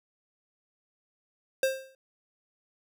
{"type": "tone with exponential decay", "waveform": "square", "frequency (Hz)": 530, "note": "C5", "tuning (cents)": 22, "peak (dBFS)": -21, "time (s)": [1.63, 1.95], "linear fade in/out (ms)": 2, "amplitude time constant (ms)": 69, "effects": []}